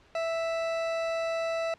40% pulse tone, 659.3 Hz, E5, in tune, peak -27 dBFS, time 0.15-1.74 s, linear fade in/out 2 ms, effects pink hiss -59 dBFS RMS until 1.78 s + low-pass 4000 Hz 12 dB/octave

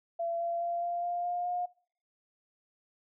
sine tone with pitch steps, 677 / 682.9 / 688.8 / 694.8 / 700.9 / 707 / 713.1 Hz, E5 / F5 / F5 / F5 / F5 / F5 / F5, +46 / -39 / -24 / -9 / +6 / +21 / +36 cents, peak -30 dBFS, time 0.19-1.66 s, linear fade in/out 10 ms, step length 210 ms, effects noise-tail reverb RT60 0.5 s tail -23 dB re dry

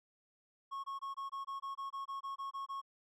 triangle tone bursts, 1095 Hz, C#6, 22 cents flat, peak -37 dBFS, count 14, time 0.71-2.816 s, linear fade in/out 20 ms, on 130 ms, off 22 ms, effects none

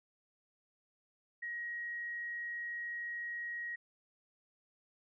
sine tone, 1893 Hz, A#6, 26 cents sharp, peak -38 dBFS, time 1.42-3.76 s, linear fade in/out 10 ms, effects none

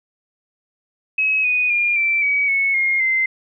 sine tone with pitch steps, 2560 / 2484 / 2411 / 2339 / 2270 / 2203 / 2138 / 2075 Hz, D#7 / D#7 / D7 / D7 / C#7 / C#7 / C7 / C7, +49 / -3 / +45 / -8 / +41 / -11 / +37 / -15 cents, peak -15 dBFS, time 1.18-3.26 s, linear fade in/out 5 ms, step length 260 ms, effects none

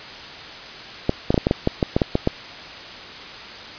clicks, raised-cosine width 2 ms, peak -3 dBFS, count 12, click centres 1.094 / 1.305 / 1.343 / 1.378 / 1.469 / 1.511 / 1.674 / 1.828 / 1.965 / 2.018 / 2.154 / 2.274 s, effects white hiss -36 dBFS RMS until 3.78 s + resampled to 11025 Hz

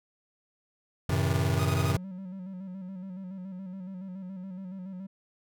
square chord, F# diminished seventh, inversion none, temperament just, 92.5 / 111 / 133.2 / 159.84 Hz, F#2 / A2 / C3 / Eb3, 0 / +16 / +31 / +47 cents, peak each -29 / -33 / -30 / -32 dBFS, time 1.09-1.97 s, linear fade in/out 5 ms
sawtooth tone bursts, 1244.5 Hz, D#6, in tune, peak -32 dBFS, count 4, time 1.59-1.916 s, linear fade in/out 5 ms, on 65 ms, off 22 ms
triangle tone with vibrato, 187.5 Hz, F#3, 23 cents sharp, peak -35 dBFS, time 1.9-5.07 s, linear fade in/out 10 ms, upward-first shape square, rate 7.1 Hz, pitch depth 52 cents each way
effects none

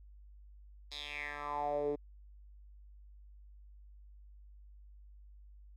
10% pulse tone with band-pass filter sweep, 146.3 Hz, D3, 6 cents flat, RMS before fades -38 dBFS, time 0.91-1.96 s, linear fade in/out 10 ms, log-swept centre 4400 to 360 Hz, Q 5.2, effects added 50 Hz sine -53 dBFS peak until 5.76 s

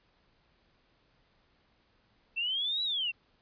sine linear two-way sweep, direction up then down, 2645 to 3951 to 2645 Hz, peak -29 dBFS, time 2.36-3.12 s, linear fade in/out 20 ms, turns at 2.83 s, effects pink hiss -69 dBFS RMS until 3.41 s + resampled to 11025 Hz

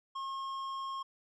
triangle tone with tanh clipping, 1078 Hz, C#6, 49 cents flat, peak -38 dBFS, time 0.15-1.03 s, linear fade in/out 10 ms, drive 14 dB, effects none

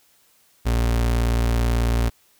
35% pulse tone, 58.27 Hz, A#1, in tune, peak -16 dBFS, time 0.65-2.1 s, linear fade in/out 20 ms, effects white hiss -59 dBFS RMS until 2.39 s

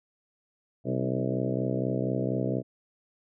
harmonic tone with a mistuned harmonic, 64.2 Hz, C2, 32 cents flat, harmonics 2 / 3 / 4 / 5 / 6 / 7 / 8 / 9 / 10, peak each -31 / -33 / -34 / -35 / -36 / -36 / -37 / -38 / -38 dBFS, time 0.84-2.63 s, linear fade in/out 50 ms, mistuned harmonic 4, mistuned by +46 cents, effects none

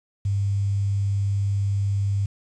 sine tone with quantisation, 99.7 Hz, G2, 30 cents sharp, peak -20 dBFS, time 0.25-2.26 s, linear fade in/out 5 ms, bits 8, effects resampled to 22050 Hz

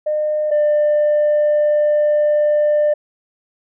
sine tone pair in turn, 607 / 596.9 Hz, D#5 / D5, -43 / +28 cents, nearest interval unison, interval 29 cents, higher first, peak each -15 / -10 dBFS, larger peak second, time 0.06-0.51 / 0.51-2.94 s, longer second, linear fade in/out 10 ms, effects tanh soft clip ceiling -10 dBFS

